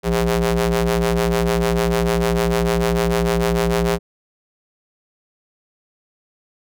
sawtooth ring-modulated tone, 116.54 Hz, A#2, in tune, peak -9 dBFS, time 0.03-3.99 s, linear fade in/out 50 ms, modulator 288 Hz, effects none

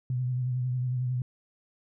sine tone with vibrato, 125.9 Hz, B2, 34 cents sharp, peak -26 dBFS, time 0.1-1.22 s, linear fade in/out 2 ms, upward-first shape triangle, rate 11 Hz, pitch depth 48 cents each way, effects none

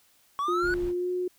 triangle linear sweep, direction up, 1108.7 to 1500 Hz, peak -24 dBFS, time 0.39-0.74 s, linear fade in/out 0 ms
sine tone with pitch glide, 353.5 to 361.8 Hz, F4 to F#4, +21 to -39 cents, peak -26 dBFS, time 0.48-1.28 s, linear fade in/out 5 ms, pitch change +40 cents, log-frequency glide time 0.91-1.11 s
brown noise, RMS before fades -38 dBFS, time 0.61-0.94 s, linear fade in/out 50 ms
effects white hiss -63 dBFS RMS until 1.38 s

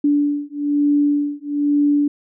sine beating tone pair, 289.7 / 290.8 Hz, D4 / D4, -24 / -17 cents, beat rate 1.1 Hz, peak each -18 dBFS, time 0.04-2.08 s, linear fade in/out 5 ms, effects none

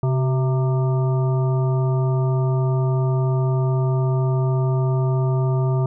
harmonic tone with a mistuned harmonic, 131.8 Hz, C3, 13 cents sharp, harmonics 1 / 3 / 5 / 7 / 9, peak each -17 / -27 / -31 / -34 / -36 dBFS, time 0.03-5.86 s, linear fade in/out 2 ms, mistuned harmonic 3, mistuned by -61 cents, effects none

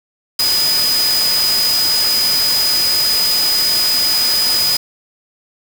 sine tone in noise, 4974 Hz, D#8, 1 cent flat, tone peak -13 dBFS, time 0.39-4.77 s, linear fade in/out 5 ms, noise white, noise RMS -20 dBFS, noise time 0.39-4.77 s, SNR +4 dB, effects none

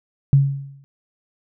sine tone with exponential decay, 138.59 Hz, C#3, in tune, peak -7 dBFS, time 0.33-0.84 s, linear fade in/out 0 ms, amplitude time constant 110 ms, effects none

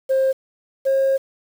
sine tone pair in turn, 531 / 538.7 Hz, C5 / C#5, +25 / -50 cents, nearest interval unison, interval 25 cents, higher second, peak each -13 / -13 dBFS, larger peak neither, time 0.09-0.33 / 0.85-1.18 s, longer second, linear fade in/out 20 ms, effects tanh soft clip ceiling -12 dBFS + 7-bit

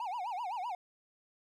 triangle tone with vibrato, 841 Hz, G#5, 22 cents sharp, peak -33 dBFS, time 0-0.75 s, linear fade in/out 2 ms, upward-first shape sine, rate 7.8 Hz, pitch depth 280 cents each way, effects none

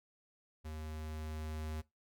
square tone with level ramp, 77.78 Hz, D#2, in tune, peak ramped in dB -43 to -39 dBFS, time 0.64-1.82 s, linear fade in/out 20 ms, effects noise-tail reverb RT60 0.2 s tail -20 dB re dry

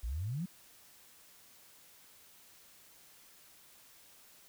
sine exponential sweep, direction up, 51.91 to 193.1 Hz, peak -34 dBFS, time 0.03-0.46 s, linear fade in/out 10 ms, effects white hiss -60 dBFS RMS until 4.48 s

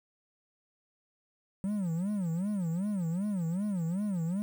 triangle tone with vibrato, 185 Hz, F#3, in tune, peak -27 dBFS, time 1.64-4.42 s, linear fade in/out 0 ms, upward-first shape sine, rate 2.6 Hz, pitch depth 230 cents each way, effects 9-bit

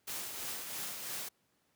white noise with tremolo, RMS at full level -39 dBFS, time 0.07-1.29 s, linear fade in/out 10 ms, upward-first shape triangle, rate 3 Hz, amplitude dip 45%, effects pink hiss -75 dBFS RMS until 1.75 s + high-pass 100 Hz 12 dB/octave

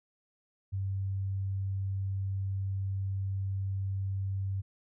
sine tone, 97 Hz, G2, 18 cents flat, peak -30 dBFS, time 0.72-4.62 s, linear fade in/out 20 ms, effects none

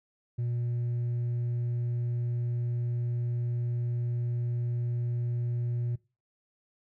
triangle tone with hard clipping, 120 Hz, B2, 49 cents flat, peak -27 dBFS, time 0.38-5.96 s, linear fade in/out 10 ms, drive 1 dB, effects noise-tail reverb RT60 0.3 s tail -21 dB re dry

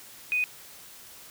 sine tone, 2489 Hz, D#7, in tune, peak -23 dBFS, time 0.32-0.44 s, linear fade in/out 0 ms, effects white hiss -48 dBFS RMS until 1.3 s

